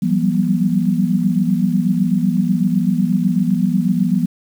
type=tone cluster; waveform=sine; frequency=169.8 / 188.3 / 196.3 / 241.2 Hz; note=F3 / F#3 / G3 / B3; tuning=-48 / +31 / +3 / -41 cents; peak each=-19 dBFS; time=0.02-4.26 s; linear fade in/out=10 ms; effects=7-bit